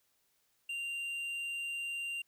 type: tone with tanh clipping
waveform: sine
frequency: 2779 Hz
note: F7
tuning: 9 cents flat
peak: -37 dBFS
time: 0.69-2.22 s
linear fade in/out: 5 ms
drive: 6 dB
effects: white hiss -75 dBFS RMS until 2.27 s